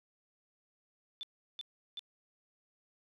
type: tone bursts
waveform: sine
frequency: 3520 Hz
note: A7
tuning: in tune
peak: -39 dBFS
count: 3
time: 1.21-1.993 s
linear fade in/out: 0 ms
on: 21 ms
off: 360 ms
effects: none